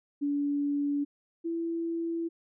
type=tone pair in turn; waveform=sine; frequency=286.7 / 333.5 Hz; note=D4 / E4; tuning=-42 / +20 cents; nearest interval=minor third; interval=262 cents; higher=second; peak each=-26 / -29 dBFS; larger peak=first; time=0.21-1.05 / 1.44-2.29 s; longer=second; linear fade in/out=20 ms; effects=none